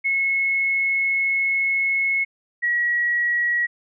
sine tone pair in turn, 2183 / 1915.3 Hz, C#7 / A#6, -27 / +46 cents, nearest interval major second, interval 227 cents, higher first, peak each -18 dBFS, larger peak neither, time 0.04-2.25 / 2.62-3.67 s, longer first, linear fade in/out 20 ms, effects none

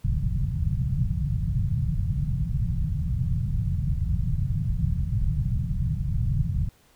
white low-pass noise, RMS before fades -25 dBFS, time 0.04-6.69 s, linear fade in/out 5 ms, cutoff 160 Hz, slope 48 dB/octave, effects pink hiss -60 dBFS RMS until 6.95 s

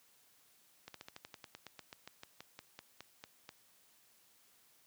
slowing click train, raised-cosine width 0.2 ms, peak -30 dBFS, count 20, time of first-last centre 0.88-3.491 s, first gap 63 ms, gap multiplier 1.08, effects white hiss -68 dBFS RMS until 4.86 s + high-pass 80 Hz 12 dB/octave

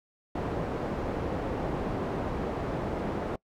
white low-pass noise, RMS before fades -32 dBFS, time 0.35-3.36 s, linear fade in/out 5 ms, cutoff 560 Hz, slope 12 dB/octave, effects noise-tail reverb RT60 0.1 s tail -24 dB re dry

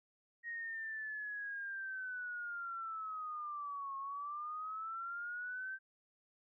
sine linear two-way sweep, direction down then up, 1881 to 1085 to 1562 Hz, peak -40 dBFS, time 0.43-5.79 s, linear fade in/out 50 ms, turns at 3.97 s, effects none

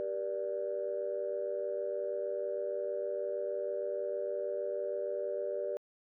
sine chord, G minor, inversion none, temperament equal with one note detuned, 392 / 478.4 / 587.3 Hz, G4 / Bb4 / D5, 0 / +45 / 0 cents, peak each -38 / -38 / -35 dBFS, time 0-5.77 s, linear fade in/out 0 ms, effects tanh soft clip ceiling -24 dBFS

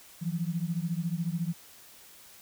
sine beating tone pair, 163.3 / 177.3 Hz, E3 / F3, -16 / +26 cents, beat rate 14 Hz, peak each -31 / -32 dBFS, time 0.21-1.54 s, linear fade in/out 20 ms, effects white hiss -53 dBFS RMS until 2.41 s

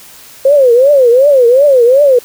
sine tone with vibrato, 523.3 Hz, C5, in tune, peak -3 dBFS, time 0.45-2.19 s, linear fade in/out 5 ms, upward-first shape triangle, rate 2.7 Hz, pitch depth 230 cents each way, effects white hiss -36 dBFS RMS until 2.24 s

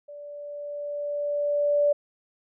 sine tone with level ramp, 582 Hz, D5, 16 cents flat, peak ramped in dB -39 to -17 dBFS, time 0.08-1.93 s, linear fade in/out 10 ms, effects none

